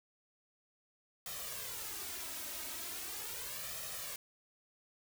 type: noise with flanger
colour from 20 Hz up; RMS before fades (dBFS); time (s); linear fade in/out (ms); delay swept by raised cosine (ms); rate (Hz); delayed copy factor
white; -43; 1.26-4.16; 2; 1.6 to 3.2; 0.39; +0.65
effects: none